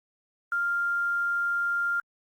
sine tone with quantisation, 1396.9 Hz, F6, in tune, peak -24 dBFS, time 0.52-2 s, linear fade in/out 2 ms, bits 9, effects Opus 48 kbps

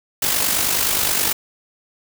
white noise with amplitude modulation, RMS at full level -17 dBFS, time 0.22-1.33 s, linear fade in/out 5 ms, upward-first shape sine, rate 49.5 Hz, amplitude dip 50%, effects none

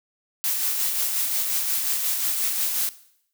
blue noise with tremolo, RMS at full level -23 dBFS, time 0.44-2.89 s, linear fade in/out 0 ms, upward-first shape sine, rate 5.6 Hz, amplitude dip 35%, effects noise-tail reverb RT60 0.7 s tail -17 dB re dry

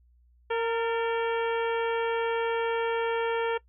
harmonic tone with a mistuned harmonic, 460.6 Hz, A#4, 21 cents flat, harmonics 1 / 2 / 3 / 4 / 5 / 6 / 7, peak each -26 / -32 / -36 / -38 / -40 / -42 / -43 dBFS, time 0.5-3.58 s, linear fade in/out 10 ms, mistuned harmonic 4, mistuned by -54 cents, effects noise-tail reverb RT60 0.1 s tail -21 dB re dry + added 60 Hz sine -58 dBFS peak until 3.68 s

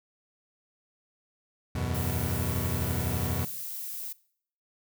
30% pulse chord, E suspended second, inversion none, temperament equal with one note detuned, 80.39 / 92.5 / 123.47 Hz, E2 / F#2 / B2, -43 / 0 / 0 cents, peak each -30 dBFS, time 1.75-3.45 s, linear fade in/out 5 ms
violet noise, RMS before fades -37 dBFS, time 1.94-4.13 s, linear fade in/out 10 ms
effects noise-tail reverb RT60 0.6 s tail -21 dB re dry

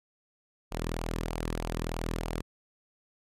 sawtooth tone with flanger, 41 Hz, E1, 9 cents flat, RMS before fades -34 dBFS, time 0.71-2.42 s, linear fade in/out 20 ms, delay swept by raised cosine 0.52 to 1.43 ms, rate 3.2 Hz, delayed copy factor -0.5, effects resampled to 32000 Hz

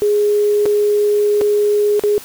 sine tone with dropouts, 415.3 Hz, G#4, in tune, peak -11 dBFS, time 0.02-2.18 s, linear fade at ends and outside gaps 0 ms, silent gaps 0.656-0.661 / 1.411-1.415 / 1.995-2.037 s, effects white hiss -36 dBFS RMS until 2.24 s

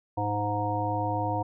harmonic tone with a mistuned harmonic, 103.5 Hz, G#2, 5 cents flat, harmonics 1 / 3 / 5 / 7 / 9, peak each -31 / -34 / -35 / -31 / -31 dBFS, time 0.17-1.43 s, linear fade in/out 10 ms, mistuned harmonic 1, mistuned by +32 cents, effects none

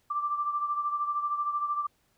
sine beating tone pair, 1174.7 / 1187.7 Hz, D6 / D6, 0 / +19 cents, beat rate 13 Hz, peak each -28 / -35 dBFS, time 0.1-1.87 s, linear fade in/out 10 ms, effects pink hiss -70 dBFS RMS until 2.17 s

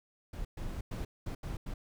brown noise bursts at uneven times, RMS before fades -38 dBFS, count 6, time 0.33-0.45 / 0.57-0.81 / 0.91-1.05 / 1.26-1.35 / 1.43-1.57 / 1.66-1.74 s, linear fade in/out 5 ms, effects none

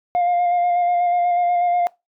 sine tone with vibrato, 705 Hz, F5, 16 cents sharp, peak -13 dBFS, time 0.15-1.87 s, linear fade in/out 0 ms, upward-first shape square, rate 8.2 Hz, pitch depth 16 cents each way, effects noise-tail reverb RT60 0.2 s tail -23 dB re dry + tanh soft clip ceiling -14 dBFS

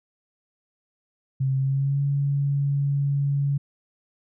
sine tone with pitch glide, 133.6 to 140.89 Hz, C3 to C#3, +36 to +28 cents, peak -20 dBFS, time 1.4-3.58 s, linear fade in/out 10 ms, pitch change +92 cents, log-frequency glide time 1.57-2.01 s, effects none

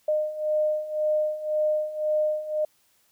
sine beating tone pair, 610 / 611.9 Hz, D#5 / D#5, -34 / -29 cents, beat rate 1.9 Hz, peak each -28 / -24 dBFS, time 0.08-2.65 s, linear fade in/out 5 ms, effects white hiss -65 dBFS RMS until 3.11 s

